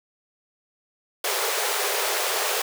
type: high-pass noise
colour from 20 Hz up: pink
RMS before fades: -25 dBFS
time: 1.24-2.62 s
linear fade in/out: 5 ms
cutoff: 380 Hz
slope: 96 dB/octave
effects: none